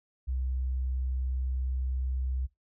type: tone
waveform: sine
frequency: 64.3 Hz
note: C2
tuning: 30 cents flat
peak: -28 dBFS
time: 0.27-2.47 s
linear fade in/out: 20 ms
effects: noise-tail reverb RT60 0.2 s tail -22 dB re dry